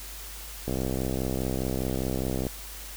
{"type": "click train", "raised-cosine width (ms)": 2, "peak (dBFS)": -16, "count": 117, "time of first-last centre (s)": [0.68, 2.467], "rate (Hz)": 64.9, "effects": ["added 50 Hz sine -42 dBFS peak until 2.96 s", "white hiss -42 dBFS RMS until 2.96 s"]}